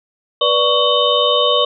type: tone cluster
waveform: sine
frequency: 490.3 / 589 / 1120 / 3041 / 3680 Hz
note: B4 / D5 / C#6 / F#7 / A#7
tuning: -13 / +5 / +18 / +47 / -23 cents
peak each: -18 dBFS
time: 0.41-1.65 s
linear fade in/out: 5 ms
effects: none